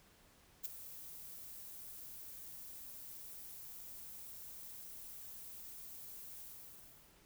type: noise with ADSR envelope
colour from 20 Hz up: violet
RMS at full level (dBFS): -38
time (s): 0.63-7.17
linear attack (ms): 24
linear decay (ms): 11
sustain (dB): -13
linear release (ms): 770
effects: pink hiss -66 dBFS RMS until 7.25 s